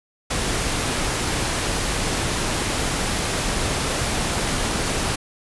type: noise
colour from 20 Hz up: pink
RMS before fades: -23 dBFS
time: 0.3-5.16 s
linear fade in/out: 10 ms
effects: resampled to 24000 Hz